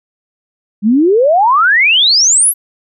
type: exponential sweep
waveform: sine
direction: up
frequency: 196 to 11980 Hz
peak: -6 dBFS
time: 0.82-2.54 s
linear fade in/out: 50 ms
effects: none